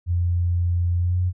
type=tone with pitch glide; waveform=sine; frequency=87.31 to 90.18 Hz; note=F2 to F#2; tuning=0 to -44 cents; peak=-18 dBFS; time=0.06-1.33 s; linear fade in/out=50 ms; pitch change=+56 cents; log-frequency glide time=0.98-1.2 s; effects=none